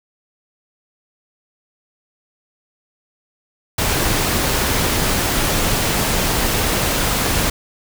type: noise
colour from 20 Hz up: pink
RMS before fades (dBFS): -18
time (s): 3.78-7.5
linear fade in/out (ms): 5
effects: none